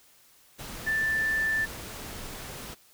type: tone in noise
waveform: sine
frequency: 1767 Hz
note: A6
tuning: 7 cents sharp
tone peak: -24 dBFS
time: 0.86-1.66 s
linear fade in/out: 20 ms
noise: pink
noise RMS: -40 dBFS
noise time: 0.58-2.75 s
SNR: +13 dB
effects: white hiss -59 dBFS RMS until 2.93 s